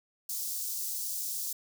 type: high-pass noise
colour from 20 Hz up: white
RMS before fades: -35 dBFS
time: 0.29-1.53 s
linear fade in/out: 5 ms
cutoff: 5000 Hz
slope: 24 dB/octave
effects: none